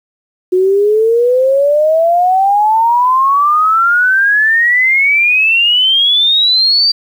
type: exponential sweep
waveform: sine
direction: up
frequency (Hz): 362.2 to 4699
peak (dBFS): -7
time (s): 0.52-6.92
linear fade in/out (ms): 10
effects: 7-bit